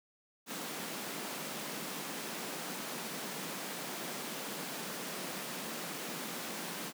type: high-pass noise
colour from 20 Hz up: pink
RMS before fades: -41 dBFS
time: 0.46-6.93 s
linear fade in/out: 50 ms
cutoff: 160 Hz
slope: 48 dB/octave
effects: none